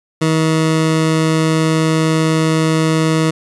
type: tone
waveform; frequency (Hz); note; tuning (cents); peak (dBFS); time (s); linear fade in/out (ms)
20% pulse; 159.3; D#3; +41; -7; 0.21-3.31; 10
effects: resampled to 24000 Hz